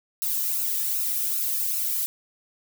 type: noise with flanger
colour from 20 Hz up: violet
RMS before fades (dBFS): -26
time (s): 0.22-2.06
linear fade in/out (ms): 0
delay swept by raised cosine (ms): 0.74 to 1.69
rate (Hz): 2.6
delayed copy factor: +0.75
effects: none